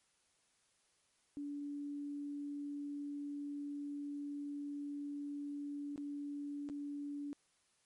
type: tone with dropouts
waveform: sine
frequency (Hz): 287.8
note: D4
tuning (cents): -35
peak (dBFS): -40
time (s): 1.37-7.33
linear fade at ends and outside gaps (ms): 0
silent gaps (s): 5.96-5.978 / 6.689-6.698
effects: white hiss -75 dBFS RMS until 7.85 s + MP3 48 kbps